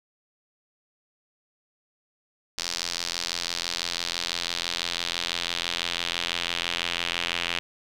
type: tone with band-pass filter sweep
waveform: sawtooth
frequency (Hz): 86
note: F2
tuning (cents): -26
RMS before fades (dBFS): -30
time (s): 2.58-7.59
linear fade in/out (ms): 0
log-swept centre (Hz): 5000 to 2900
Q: 2.3
effects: none